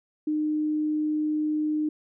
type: tone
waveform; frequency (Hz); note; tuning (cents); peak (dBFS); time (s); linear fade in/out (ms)
sine; 305; D#4; -34; -23; 0.27-1.89; 5
effects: none